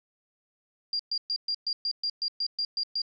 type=tone bursts; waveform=sine; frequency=4782 Hz; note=D8; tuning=30 cents sharp; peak=-26 dBFS; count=12; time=0.93-3.018 s; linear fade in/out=2 ms; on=64 ms; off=120 ms; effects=none